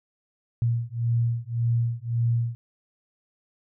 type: beating tone pair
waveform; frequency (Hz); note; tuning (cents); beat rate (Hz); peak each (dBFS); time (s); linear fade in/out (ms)
sine; 116.54 / 118.34; A#2 / A#2; 0 / +27; 1.8; -25; 0.62-2.55; 0
effects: none